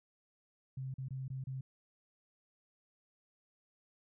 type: tone with dropouts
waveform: sine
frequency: 132 Hz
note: C3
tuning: 16 cents sharp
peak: -38 dBFS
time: 0.77-1.61 s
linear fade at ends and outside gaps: 5 ms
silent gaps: 0.941-0.982 / 1.085-1.106 / 1.281-1.301 / 1.44-1.47 s
effects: none